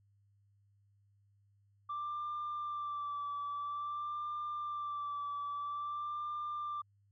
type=tone with vibrato; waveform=sine; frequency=1174 Hz; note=D6; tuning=1 cent flat; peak=-35 dBFS; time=1.89-6.82 s; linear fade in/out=10 ms; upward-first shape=sine; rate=0.5 Hz; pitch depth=30 cents each way; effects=tanh soft clip ceiling -34 dBFS + added 100 Hz sine -67 dBFS peak until 7.11 s